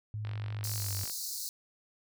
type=tone with pitch glide; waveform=sine; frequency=106.5 to 99.37 Hz; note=G#2 to G2; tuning=+44 to +24 cents; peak=-34 dBFS; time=0.14-1.04 s; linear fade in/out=0 ms; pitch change=-120 cents; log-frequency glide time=0.76-0.89 s
type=click train; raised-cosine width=0.3 ms; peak=-29 dBFS; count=41; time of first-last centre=0.25-1.097 s; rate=47.2 Hz
type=high-pass noise; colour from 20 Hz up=pink; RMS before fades=-38 dBFS; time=0.64-1.49 s; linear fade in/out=0 ms; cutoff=4100 Hz; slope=96 dB/octave
effects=none